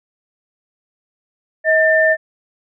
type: tone pair together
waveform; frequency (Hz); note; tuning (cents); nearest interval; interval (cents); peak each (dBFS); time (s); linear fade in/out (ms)
sine; 635 / 1790.9; D#5 / A6; +35 / +30; octave + tritone; 1795; -13; 1.64-2.17; 50
effects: none